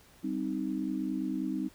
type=chord; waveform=sine; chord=C minor; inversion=second; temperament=equal; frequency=196 / 261.6 / 311.1 Hz; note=G3 / C4 / Eb4; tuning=0 / 0 / 0 cents; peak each=-36 / -34 / -34 dBFS; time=0.23-1.69 s; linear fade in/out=20 ms; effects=pink hiss -59 dBFS RMS until 1.74 s